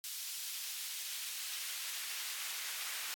pink noise with high-pass filter sweep, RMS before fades -42 dBFS, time 0.04-3.14 s, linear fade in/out 0 ms, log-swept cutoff 4000 to 1700 Hz, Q 0.79, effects AAC 64 kbps

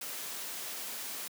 white noise, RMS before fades -40 dBFS, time 0.01-1.28 s, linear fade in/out 5 ms, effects high-pass 200 Hz 12 dB/octave

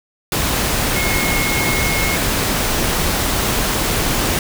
sine tone in noise, 2165 Hz, C#7, 41 cents flat, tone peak -21 dBFS, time 0.96-2.16 s, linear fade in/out 2 ms, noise pink, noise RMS -18 dBFS, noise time 0.32-4.39 s, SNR -6 dB, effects none

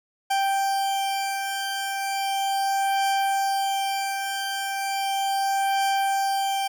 40% pulse beating tone pair, 784 / 784.36 Hz, G5 / G5, 0 / +1 cents, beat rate 0.36 Hz, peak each -29 / -23 dBFS, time 0.3-6.68 s, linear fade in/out 10 ms, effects none

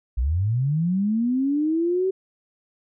sine linear sweep, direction up, 54.5 to 385.2 Hz, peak -19 dBFS, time 0.17-2.11 s, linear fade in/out 10 ms, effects none

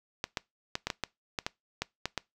clicks, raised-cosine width 0.2 ms, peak -13 dBFS, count 11, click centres 0.241 / 0.372 / 0.754 / 0.87 / 0.902 / 1.037 / 1.388 / 1.465 / 1.82 / 2.056 / 2.177 s, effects noise-tail reverb RT60 0.2 s tail -23 dB re dry

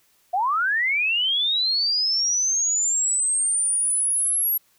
sine linear sweep, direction up, 683 to 11620 Hz, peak -19 dBFS, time 0.33-4.58 s, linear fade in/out 10 ms, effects white hiss -62 dBFS RMS until 4.78 s

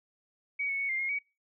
sine tone with pitch steps, 2258 / 2209 / 2221 / 2105 / 2144 / 2260 Hz, C#7 / C#7 / C#7 / C7 / C7 / C#7, +31 / -7 / +3 / +10 / +42 / +33 cents, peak -29 dBFS, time 0.59-1.19 s, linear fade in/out 10 ms, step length 100 ms, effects noise-tail reverb RT60 0.3 s tail -25 dB re dry

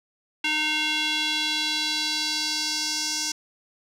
square tone with band-pass filter sweep, 306.5 Hz, D#4, 26 cents flat, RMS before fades -26 dBFS, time 0.44-3.32 s, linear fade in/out 5 ms, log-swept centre 2800 to 5700 Hz, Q 2.8, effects none

